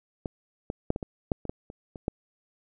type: clicks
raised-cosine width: 2 ms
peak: -18 / -17 / -10 / -18 / -20 / -11 / -23 / -17 / -28 / -26 / -13 dBFS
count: 11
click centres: 0.258 / 0.701 / 0.904 / 0.961 / 1.028 / 1.318 / 1.453 / 1.495 / 1.701 / 1.958 / 2.081 s
effects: none